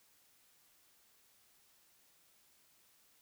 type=silence; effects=white hiss -69 dBFS RMS until 3.21 s